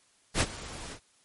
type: noise with ADSR envelope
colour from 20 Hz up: pink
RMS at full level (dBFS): -23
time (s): 0.34-1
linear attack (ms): 67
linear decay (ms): 47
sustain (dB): -18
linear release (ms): 83
effects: white hiss -65 dBFS RMS until 1.24 s + MP3 48 kbps